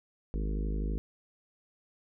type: harmonic tone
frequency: 52 Hz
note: G#1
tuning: 3 cents sharp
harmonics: 1 / 3 / 4 / 5 / 6 / 7 / 8 / 9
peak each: -30 / -40 / -42 / -44 / -46 / -47 / -48 / -49 dBFS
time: 0.34-0.98 s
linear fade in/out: 0 ms
effects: none